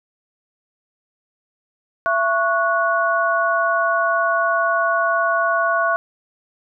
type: tone cluster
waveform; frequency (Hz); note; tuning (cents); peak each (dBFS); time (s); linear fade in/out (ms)
sine; 671 / 1109 / 1466; E5 / C#6 / F#6; +31 / 0 / -16; -20; 2.06-5.96; 0
effects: none